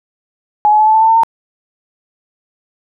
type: tone with pitch steps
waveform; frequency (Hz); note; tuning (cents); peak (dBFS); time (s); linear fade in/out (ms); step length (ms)
sine; 841 / 850.8 / 860.7 / 870.7 / 880.8 / 891 / 901.4 / 911.8; G#5 / G#5 / A5 / A5 / A5 / A5 / A5 / A#5; +22 / +42 / -38 / -18 / +2 / +22 / +42 / -39; -6; 0.65-1.234; 0; 73
effects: none